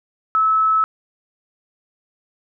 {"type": "tone", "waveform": "sine", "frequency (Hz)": 1300, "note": "E6", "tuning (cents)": -24, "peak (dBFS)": -13, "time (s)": [0.35, 0.84], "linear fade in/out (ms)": 0, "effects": []}